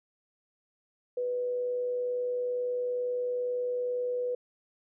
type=tone with amplitude modulation; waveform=sine; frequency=493.9 Hz; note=B4; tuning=in tune; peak=-27 dBFS; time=1.17-4.35 s; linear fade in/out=5 ms; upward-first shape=sine; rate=110 Hz; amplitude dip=25%; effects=none